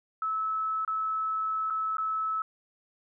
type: tone with dropouts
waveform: sine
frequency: 1301 Hz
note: E6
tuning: 23 cents flat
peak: -27 dBFS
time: 0.22-2.42 s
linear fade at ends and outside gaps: 2 ms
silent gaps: 0.849-0.877 / 1.701-1.705 / 1.97-1.982 s
effects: none